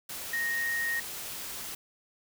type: tone in noise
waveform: sine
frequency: 1864.7 Hz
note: A#6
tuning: in tune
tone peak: -28 dBFS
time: 0.33-1 s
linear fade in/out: 5 ms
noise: white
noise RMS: -39 dBFS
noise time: 0.09-1.75 s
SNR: +8 dB
effects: none